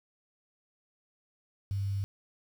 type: tone with quantisation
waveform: sine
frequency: 98.9 Hz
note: G2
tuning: 16 cents sharp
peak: -29 dBFS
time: 1.71-2.04 s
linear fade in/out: 0 ms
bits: 9
effects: none